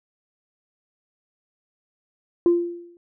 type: tone with exponential decay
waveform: sine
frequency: 345.6 Hz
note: F4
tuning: 18 cents flat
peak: -10 dBFS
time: 2.46-2.97 s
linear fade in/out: 1 ms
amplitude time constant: 110 ms
effects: tanh soft clip ceiling -10 dBFS